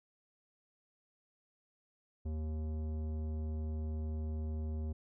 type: tone with tanh clipping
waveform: triangle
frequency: 77.78 Hz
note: D#2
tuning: in tune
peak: -37 dBFS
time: 2.25-4.93 s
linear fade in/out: 10 ms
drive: 18 dB
effects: none